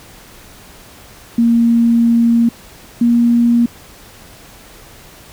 sine tone pair in turn, 233.1 / 236.5 Hz, A#3 / A#3, 0 / +25 cents, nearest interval unison, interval 25 cents, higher second, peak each -8 dBFS, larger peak neither, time 1.38-2.49 / 3.01-3.66 s, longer first, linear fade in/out 5 ms, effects pink hiss -40 dBFS RMS until 5.32 s

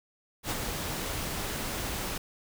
pink noise with ADSR envelope, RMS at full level -30 dBFS, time 0.43-2.18 s, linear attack 78 ms, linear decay 28 ms, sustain -4 dB, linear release 6 ms, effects none

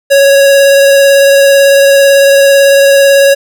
square tone with vibrato, 554.4 Hz, C#5, in tune, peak -3 dBFS, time 0.1-3.35 s, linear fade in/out 20 ms, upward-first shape triangle, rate 18 Hz, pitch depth 15 cents each way, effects none

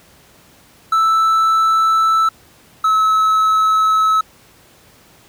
triangle tone pair in turn, 1318.5 / 1294.4 Hz, E6 / E6, 0 / -32 cents, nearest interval unison, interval 32 cents, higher first, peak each -9 dBFS, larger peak neither, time 0.92-2.29 / 2.84-4.21 s, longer neither, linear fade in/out 5 ms, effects pink hiss -48 dBFS RMS until 5.28 s + high-pass 60 Hz 12 dB/octave

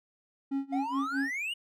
triangle tone with tremolo, 274.1 Hz, C#4, 19 cents flat, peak -25 dBFS, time 0.51-1.31 s, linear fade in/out 10 ms, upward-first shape sine, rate 4.7 Hz, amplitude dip 95%
triangle exponential sweep, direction up, 698 to 2960 Hz, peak -30 dBFS, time 0.72-1.54 s, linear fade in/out 10 ms
effects none

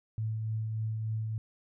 sine tone with tremolo, 110 Hz, A2, in tune, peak -29 dBFS, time 0.18-1.38 s, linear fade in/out 0 ms, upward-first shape triangle, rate 3.4 Hz, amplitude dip 30%, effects none

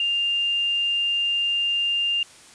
sine tone, 2800 Hz, F7, 4 cents sharp, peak -20 dBFS, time 0-2.23 s, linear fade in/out 2 ms, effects white hiss -48 dBFS RMS until 2.54 s + resampled to 22050 Hz

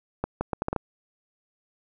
accelerating click train, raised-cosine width 1 ms, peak -12 dBFS, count 7, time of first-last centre 0.24-0.763 s, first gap 170 ms, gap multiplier 0.72, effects none

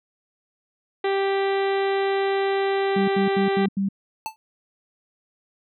harmonic tone, 392 Hz, G4, in tune, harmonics 1 / 2 / 3 / 4 / 5 / 6 / 7 / 8 / 9 / 10, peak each -21 / -27 / -35 / -36 / -33 / -39 / -42 / -41 / -43 / -42 dBFS, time 1.04-3.66 s, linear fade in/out 5 ms
sine tone bursts, 196 Hz, G3, in tune, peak -20 dBFS, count 5, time 2.96-3.888 s, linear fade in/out 5 ms, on 120 ms, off 82 ms
square tone with exponential decay, 880 Hz, A5, in tune, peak -23 dBFS, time 4.26-4.36 s, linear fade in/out 0 ms, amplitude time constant 21 ms
effects none

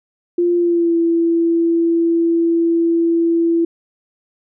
sine tone with pitch glide, 348.4 to 334.8 Hz, F4 to E4, -4 to +27 cents, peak -12 dBFS, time 0.38-3.65 s, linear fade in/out 5 ms, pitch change -69 cents, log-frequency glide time 0.56-0.96 s, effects none

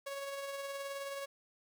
sawtooth tone with tremolo, 555 Hz, C#5, 2 cents sharp, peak -34 dBFS, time 0.06-1.26 s, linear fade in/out 10 ms, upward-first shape triangle, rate 19 Hz, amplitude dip 40%, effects 11-bit

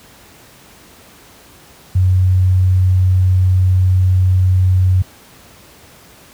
sine tone, 92.5 Hz, F#2, in tune, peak -8 dBFS, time 1.95-5.02 s, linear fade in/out 5 ms, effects pink hiss -43 dBFS RMS until 6.33 s + high-pass 60 Hz 12 dB/octave

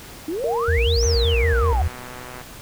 sine exponential two-way sweep, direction up then down, 298 to 6272 to 713 Hz, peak -23 dBFS, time 0.28-1.82 s, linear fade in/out 2 ms, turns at 1.05 s
sine tone with tremolo, 466.2 Hz, A#4, in tune, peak -20 dBFS, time 0.44-1.73 s, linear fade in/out 0 ms, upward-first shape triangle, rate 17 Hz, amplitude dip 25%
sine tone with vibrato, 69.3 Hz, C#2, in tune, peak -17 dBFS, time 0.68-1.88 s, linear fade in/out 5 ms, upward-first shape square, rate 5.3 Hz, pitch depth 260 cents each way
click train, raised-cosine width 0.5 ms, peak -22 dBFS, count 174, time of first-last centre 1.03-2.414 s, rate 125 Hz
effects pink hiss -40 dBFS RMS until 2.61 s

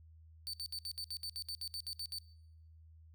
40% pulse tone bursts, 4544 Hz, C#8, 42 cents sharp, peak -38 dBFS, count 14, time 0.47-2.185 s, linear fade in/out 0 ms, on 64 ms, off 63 ms, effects noise-tail reverb RT60 0.9 s tail -23 dB re dry + added 80 Hz sine -56 dBFS peak until 3.14 s

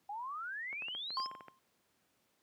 sine exponential sweep, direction up, 794 to 5274 Hz, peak -39 dBFS, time 0.09-1.27 s, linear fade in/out 5 ms
clicks, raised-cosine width 0.5 ms, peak -34 dBFS, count 11, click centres 0.729 / 0.822 / 0.884 / 0.95 / 1.105 / 1.2 / 1.26 / 1.314 / 1.351 / 1.408 / 1.483 s
triangle tone with exponential decay, 1055 Hz, C6, 14 cents sharp, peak -30 dBFS, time 1.17-1.59 s, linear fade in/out 1 ms, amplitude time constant 91 ms
effects pink hiss -75 dBFS RMS until 2.42 s + high-pass 150 Hz 12 dB/octave

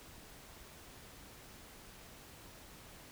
silence, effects pink hiss -55 dBFS RMS until 3.11 s

